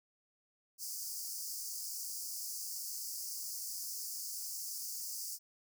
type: high-pass noise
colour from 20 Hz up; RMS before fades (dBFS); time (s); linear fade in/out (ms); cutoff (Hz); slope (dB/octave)
pink; -42; 0.78-5.39; 50; 4700; 96
effects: none